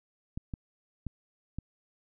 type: clicks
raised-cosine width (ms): 5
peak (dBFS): -23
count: 4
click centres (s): 0.375 / 0.538 / 1.067 / 1.586
effects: none